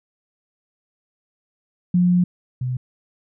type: tone pair in turn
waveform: sine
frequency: 178.2 / 126.37 Hz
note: F3 / B2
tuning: +35 / +40 cents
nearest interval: tritone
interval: 595 cents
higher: first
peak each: -13 / -21 dBFS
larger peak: first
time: 1.94-2.24 / 2.61-2.77 s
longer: first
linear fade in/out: 5 ms
effects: none